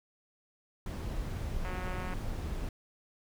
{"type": "noise", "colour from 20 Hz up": "brown", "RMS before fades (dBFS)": -36, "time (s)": [0.86, 2.69], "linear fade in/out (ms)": 2}
{"type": "click train", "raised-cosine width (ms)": 0.5, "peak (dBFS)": -27, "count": 90, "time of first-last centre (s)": [1.65, 2.136], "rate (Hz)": 183}
{"effects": []}